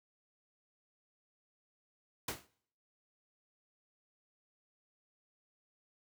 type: noise with exponential decay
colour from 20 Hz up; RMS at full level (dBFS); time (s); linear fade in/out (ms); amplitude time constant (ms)
pink; -33; 2.28-2.47; 5; 40
effects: noise-tail reverb RT60 0.6 s tail -21 dB re dry + high-pass 100 Hz 12 dB/octave